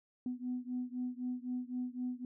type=beating tone pair; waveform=sine; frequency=247.9 / 251.8 Hz; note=B3 / B3; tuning=+7 / +34 cents; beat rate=3.9 Hz; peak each=-38 / -39 dBFS; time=0.26-2.25 s; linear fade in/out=2 ms; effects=tanh soft clip ceiling -29 dBFS